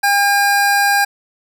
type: tone pair together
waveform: square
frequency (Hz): 806 / 1612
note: G5 / G6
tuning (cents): +48 / +48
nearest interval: octave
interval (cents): 1200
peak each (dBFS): -15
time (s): 0.03-1.05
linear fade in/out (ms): 10
effects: none